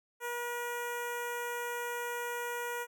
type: tone with notch filter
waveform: 10% pulse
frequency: 480 Hz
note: B4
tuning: 49 cents flat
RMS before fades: -37 dBFS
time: 0.2-2.87 s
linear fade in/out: 50 ms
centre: 4000 Hz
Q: 0.64
effects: none